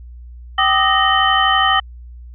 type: tone cluster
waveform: sine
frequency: 773 / 1200 / 1272 / 1862 / 3053 Hz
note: G5 / D6 / D#6 / A#6 / G7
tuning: -24 / +37 / +38 / -2 / -46 cents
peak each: -18 dBFS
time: 0.58-1.8 s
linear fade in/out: 5 ms
effects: added 60 Hz sine -33 dBFS peak until 2.34 s